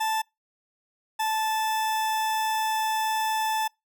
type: tone pair in turn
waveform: 40% pulse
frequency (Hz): 880 / 875.8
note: A5 / A5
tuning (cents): 0 / -8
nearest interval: unison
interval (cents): 8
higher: first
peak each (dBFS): -23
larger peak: neither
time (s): 0-0.22 / 1.19-3.68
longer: second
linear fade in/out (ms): 10
effects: noise-tail reverb RT60 0.2 s tail -26 dB re dry